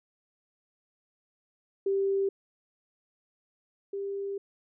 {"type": "tone pair in turn", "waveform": "sine", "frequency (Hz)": [392, 396.8], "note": ["G4", "G4"], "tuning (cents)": [0, 21], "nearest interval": "unison", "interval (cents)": 21, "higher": "second", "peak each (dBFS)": [-24, -31], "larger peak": "first", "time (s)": [[1.86, 2.29], [3.93, 4.38]], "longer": "second", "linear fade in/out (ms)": 5, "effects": []}